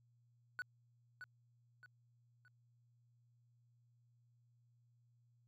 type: tone with echo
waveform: triangle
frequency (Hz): 1480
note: F#6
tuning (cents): 0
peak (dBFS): -38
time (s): 0.59-0.62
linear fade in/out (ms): 0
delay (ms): 620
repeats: 3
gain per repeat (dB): -8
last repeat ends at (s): 2.48
effects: added 119 Hz sine -70 dBFS peak until 5.47 s